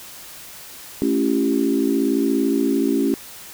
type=chord; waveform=sine; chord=A dominant seventh; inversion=none; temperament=equal with one note detuned; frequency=220 / 277.2 / 338.1 / 392 Hz; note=A3 / C#4 / E4 / G4; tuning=0 / 0 / +44 / 0 cents; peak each=-24 / -19 / -23 / -24 dBFS; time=1.02-3.14 s; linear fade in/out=0 ms; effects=white hiss -39 dBFS RMS until 3.53 s